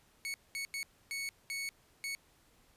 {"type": "tone bursts at uneven times", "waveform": "sawtooth", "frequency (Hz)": 2217, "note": "C#7", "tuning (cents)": 0, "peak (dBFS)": -33, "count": 6, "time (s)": [[0.25, 0.34], [0.55, 0.65], [0.74, 0.83], [1.11, 1.29], [1.5, 1.69], [2.04, 2.15]], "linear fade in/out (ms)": 0, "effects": ["pink hiss -67 dBFS RMS until 2.76 s", "resampled to 32000 Hz"]}